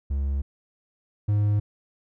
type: tone pair in turn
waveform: triangle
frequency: 69.3 / 103.83 Hz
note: C#2 / G#2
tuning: 0 / 0 cents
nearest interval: perfect fifth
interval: 700 cents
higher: second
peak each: -21 / -17 dBFS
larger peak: second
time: 0.1-0.42 / 1.28-1.6 s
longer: neither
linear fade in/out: 10 ms
effects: none